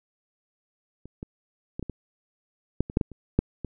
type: clicks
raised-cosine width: 3 ms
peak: -29 / -22 / -19 / -20 / -20 / -9 / -22 / -7 / -11 / -29 / -6 / -19 dBFS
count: 12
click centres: 1.056 / 1.229 / 1.795 / 1.827 / 1.897 / 2.806 / 2.899 / 2.971 / 3.012 / 3.117 / 3.39 / 3.647 s
effects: none